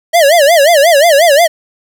square tone with vibrato, 620 Hz, D#5, 6 cents flat, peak -5 dBFS, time 0.13-1.48 s, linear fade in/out 20 ms, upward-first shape sine, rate 5.6 Hz, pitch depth 210 cents each way, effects 7-bit

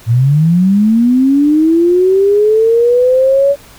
sine linear sweep, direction up, 110 to 569 Hz, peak -6 dBFS, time 0.06-3.56 s, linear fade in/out 50 ms, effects pink hiss -39 dBFS RMS until 3.78 s

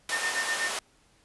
pink high-pass noise, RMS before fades -32 dBFS, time 0.09-0.79 s, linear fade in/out 2 ms, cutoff 670 Hz, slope 12 dB/octave
triangle tone with tremolo, 1815 Hz, A#6, 47 cents flat, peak -24 dBFS, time 0.11-0.71 s, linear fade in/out 20 ms, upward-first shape sine, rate 8 Hz, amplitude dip 85%
effects pink hiss -63 dBFS RMS until 1.24 s + resampled to 24000 Hz

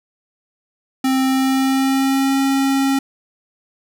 square tone with pitch glide, 263.4 to 271.6 Hz, C4 to C#4, +12 to -35 cents, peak -15 dBFS, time 1.04-2.99 s, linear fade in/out 5 ms, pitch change +53 cents, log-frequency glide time 1.24-2.39 s, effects none

